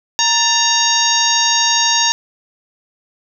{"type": "harmonic tone with a mistuned harmonic", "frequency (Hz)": 932.3, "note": "A#5", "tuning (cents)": 0, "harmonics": [1, 2, 3, 4, 5, 6, 7], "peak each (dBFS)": [-19, -22, -22, -18, -21, -19, -18], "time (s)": [0.19, 2.12], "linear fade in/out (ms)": 0, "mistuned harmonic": 2, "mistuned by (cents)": -88, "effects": []}